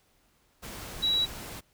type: tone in noise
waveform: sine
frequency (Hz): 3895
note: B7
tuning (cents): -25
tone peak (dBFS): -23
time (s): 1.02-1.26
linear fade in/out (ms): 20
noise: pink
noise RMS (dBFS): -41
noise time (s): 0.62-1.61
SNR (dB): +15
effects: pink hiss -67 dBFS RMS until 1.73 s